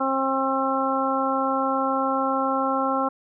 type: harmonic tone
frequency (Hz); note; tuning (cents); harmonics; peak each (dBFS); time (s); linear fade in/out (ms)
267.3; C4; +37; 1 / 2 / 3 / 4 / 5; -27 / -27 / -27 / -27 / -27; 0-3.09; 10
effects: none